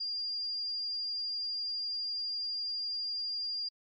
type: tone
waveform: sine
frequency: 4804 Hz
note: D8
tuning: 38 cents sharp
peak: -33 dBFS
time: 0-3.69 s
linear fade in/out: 10 ms
effects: AAC 32 kbps